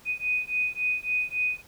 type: beating tone pair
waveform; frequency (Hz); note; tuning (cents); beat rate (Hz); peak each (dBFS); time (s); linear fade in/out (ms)
sine; 2489 / 2492.6; D#7 / D#7; 0 / +2; 3.6; -28; 0.05-1.62; 50
effects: pink hiss -54 dBFS RMS until 1.67 s